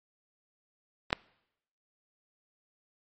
clicks, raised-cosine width 0.3 ms, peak -23 / -6 dBFS, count 2, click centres 1.105 / 1.129 s, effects noise-tail reverb RT60 0.8 s tail -25 dB re dry + MP3 32 kbps

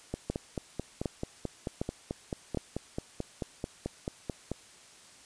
two click trains, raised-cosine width 2 ms, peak -17 / -19 dBFS, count 4 / 21, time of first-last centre 0.3-2.573 / 0.14-4.516 s, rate 1.32 / 4.57 Hz, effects white hiss -55 dBFS RMS until 5.25 s + resampled to 22050 Hz

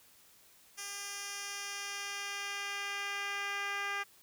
10% pulse tone with band-pass filter sweep, 401.8 Hz, G4, 43 cents sharp, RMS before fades -39 dBFS, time 0.77-4.04 s, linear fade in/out 20 ms, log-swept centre 7200 to 1900 Hz, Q 0.93, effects white hiss -62 dBFS RMS until 4.22 s

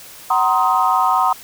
sine chord, C half-diminished seventh, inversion second, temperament just, 753.5 / 941.9 / 1046.5 / 1255.8 Hz, Gb5 / Bb5 / C6 / Eb6, +31 / +18 / 0 / +16 cents, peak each -18 dBFS, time 0.3-1.33 s, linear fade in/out 5 ms, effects tanh soft clip ceiling -2 dBFS + white hiss -39 dBFS RMS until 1.43 s

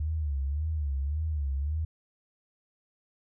sine tone with vibrato, 73.42 Hz, D2, in tune, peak -27 dBFS, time 0-1.85 s, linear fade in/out 5 ms, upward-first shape sine, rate 1.8 Hz, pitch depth 140 cents each way, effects none

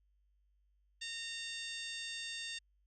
harmonic tone with a mistuned harmonic, 920 Hz, A#5, 23 cents flat, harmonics 2 / 3 / 4 / 5 / 6 / 7 / 8 / 9, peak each -48 / -47 / -45 / -48 / -54 / -55 / -56 / -55 dBFS, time 1.01-2.59 s, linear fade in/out 10 ms, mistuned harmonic 4, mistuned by -25 cents, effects added 50 Hz sine -70 dBFS peak until 2.86 s

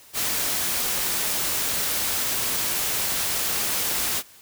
white noise, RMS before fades -25 dBFS, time 0.13-4.23 s, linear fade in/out 50 ms, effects white hiss -50 dBFS RMS until 4.41 s

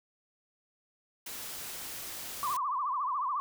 white noise, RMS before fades -41 dBFS, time 1.26-2.57 s, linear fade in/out 5 ms
sine tone with vibrato, 1088 Hz, C#6, 33 cents flat, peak -29 dBFS, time 2.43-3.4 s, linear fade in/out 0 ms, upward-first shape triangle, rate 14 Hz, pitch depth 200 cents each way
effects none

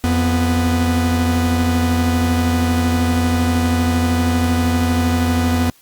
45% pulse tone pair together, 86.54 / 246.9 Hz, F2 / B3, -15 / 0 cents, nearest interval octave + tritone, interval 1815 cents, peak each -17 dBFS, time 0.04-5.7 s, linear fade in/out 0 ms, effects white hiss -51 dBFS RMS until 5.81 s + Opus 48 kbps

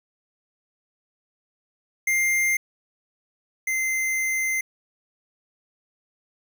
square tone pair in turn, 2100 / 2076 Hz, C7 / C7, +6 / -14 cents, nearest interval unison, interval 20 cents, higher first, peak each -20 / -23 dBFS, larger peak first, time 2.07-2.57 / 3.67-4.61 s, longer second, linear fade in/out 5 ms, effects none

